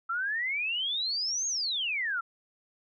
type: exponential two-way sweep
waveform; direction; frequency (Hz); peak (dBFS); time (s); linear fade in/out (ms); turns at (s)
sine; up then down; 1320 to 6645 to 1320; -28; 0.09-2.21; 10; 1.47
effects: none